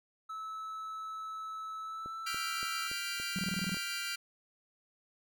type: tone with pitch glide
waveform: triangle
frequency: 1303 to 1325.8 Hz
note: E6 to E6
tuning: -20 to +10 cents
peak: -37 dBFS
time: 0.29-2.88 s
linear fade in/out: 10 ms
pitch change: +30 cents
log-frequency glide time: 1.81-2.16 s
type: click train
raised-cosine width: 2 ms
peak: -35 dBFS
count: 7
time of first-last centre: 2.06-3.769 s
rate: 3.51 Hz
type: chord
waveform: 20% pulse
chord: G dominant seventh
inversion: third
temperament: equal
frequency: 1396.9 / 1568 / 1975.5 / 2349 Hz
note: F6 / G6 / B6 / D7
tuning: 0 / 0 / 0 / 0 cents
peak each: -34 / -39 / -40 / -35 dBFS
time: 2.26-4.16 s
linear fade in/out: 10 ms
type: tone bursts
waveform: sine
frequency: 185 Hz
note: F#3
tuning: in tune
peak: -32 dBFS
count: 8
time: 3.36-3.745 s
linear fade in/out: 0 ms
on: 28 ms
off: 23 ms
effects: none